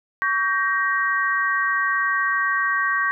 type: chord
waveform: sine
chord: G diminished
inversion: second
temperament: just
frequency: 1128.9 / 1568 / 1881.6 Hz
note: Db6 / G6 / Bb6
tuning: +31 / 0 / +16 cents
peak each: -23 dBFS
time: 0.22-3.11 s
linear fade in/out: 0 ms
effects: none